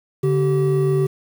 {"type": "tone pair together", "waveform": "triangle", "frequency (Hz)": [143.99, 384.4], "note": ["D3", "G4"], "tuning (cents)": [-34, -34], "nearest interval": "octave + perfect fourth", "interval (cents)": 1700, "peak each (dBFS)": -16, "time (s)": [0.23, 1.07], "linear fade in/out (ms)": 10, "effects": ["7-bit"]}